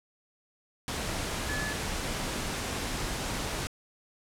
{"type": "tone in noise", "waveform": "sine", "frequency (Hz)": 1719, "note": "A6", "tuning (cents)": -41, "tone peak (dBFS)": -34, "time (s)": [1.49, 1.73], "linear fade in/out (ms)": 0, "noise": "pink", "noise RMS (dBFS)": -33, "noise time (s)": [0.88, 3.67], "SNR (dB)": -4, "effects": ["low-pass 10000 Hz 12 dB/octave"]}